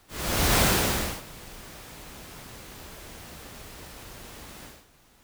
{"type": "noise with ADSR envelope", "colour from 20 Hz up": "pink", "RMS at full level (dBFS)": -20, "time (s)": [0.08, 4.87], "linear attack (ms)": 510, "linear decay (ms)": 630, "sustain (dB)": -24, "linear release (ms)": 220, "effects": ["pink hiss -59 dBFS RMS until 5.23 s"]}